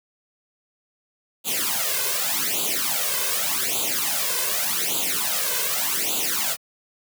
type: noise with flanger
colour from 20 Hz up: white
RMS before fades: -24 dBFS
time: 1.44-6.57 s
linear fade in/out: 50 ms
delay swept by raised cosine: 0.27 to 1.97 ms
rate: 0.85 Hz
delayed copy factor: +0.85
effects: high-pass 200 Hz 12 dB/octave